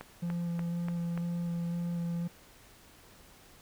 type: click train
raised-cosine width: 0.5 ms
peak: -26 dBFS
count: 5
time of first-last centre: 0.01-1.176 s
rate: 3.43 Hz
type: tone with vibrato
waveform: triangle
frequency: 171.4 Hz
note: F3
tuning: 32 cents flat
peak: -29 dBFS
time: 0.22-2.28 s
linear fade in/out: 10 ms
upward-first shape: square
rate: 2 Hz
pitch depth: 9 cents each way
effects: pink hiss -57 dBFS RMS until 3.61 s